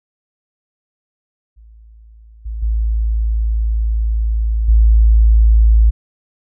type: tone with level steps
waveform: sine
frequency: 55 Hz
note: A1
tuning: in tune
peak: -39 / -21 / -13 / -6 dBFS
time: 1.56-5.91 s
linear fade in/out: 20 ms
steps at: 2.45 / 2.62 / 4.68 s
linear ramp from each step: 10 ms
effects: none